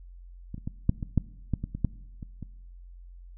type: clicks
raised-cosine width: 5 ms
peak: -23 / -29 / -19 / -8 / -20 / -9 / -13 / -19 / -21 / -11 / -26 / -24 dBFS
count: 12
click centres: 0.544 / 0.58 / 0.675 / 0.894 / 1.028 / 1.177 / 1.537 / 1.64 / 1.75 / 1.847 / 2.228 / 2.427 s
effects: noise-tail reverb RT60 1.0 s tail -21 dB re dry + added 44 Hz sine -44 dBFS peak until 3.37 s